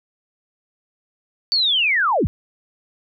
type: linear sweep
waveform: sine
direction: down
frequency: 4583 to 30.69 Hz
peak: -15 dBFS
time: 1.52-2.27 s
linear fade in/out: 0 ms
effects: none